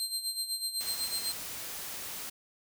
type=tone with tremolo; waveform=25% pulse; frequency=4152 Hz; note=C8; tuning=14 cents flat; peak=-25 dBFS; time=0-1.32 s; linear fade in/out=0 ms; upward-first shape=sine; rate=8 Hz; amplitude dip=70%
type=noise; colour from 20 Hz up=white; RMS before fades=-40 dBFS; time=0.8-2.3 s; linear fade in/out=10 ms
effects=none